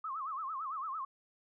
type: tone with vibrato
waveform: sine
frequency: 1174.7 Hz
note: D6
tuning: in tune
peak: -36 dBFS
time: 0.04-1.05 s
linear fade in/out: 5 ms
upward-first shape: sine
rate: 8.9 Hz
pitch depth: 200 cents each way
effects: none